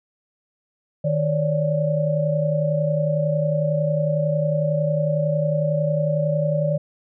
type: tone cluster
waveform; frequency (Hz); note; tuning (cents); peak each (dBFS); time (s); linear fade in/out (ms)
sine; 154.7 / 552 / 583; D#3 / C#5 / D5; -10 / -7 / -13; -21 / -27 / -22; 1.04-6.78; 10
effects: none